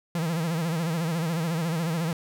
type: tone with vibrato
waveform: 45% pulse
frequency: 164.81 Hz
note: E3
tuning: in tune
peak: -25 dBFS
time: 0.15-2.13 s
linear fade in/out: 2 ms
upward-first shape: sine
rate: 14 Hz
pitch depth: 100 cents each way
effects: none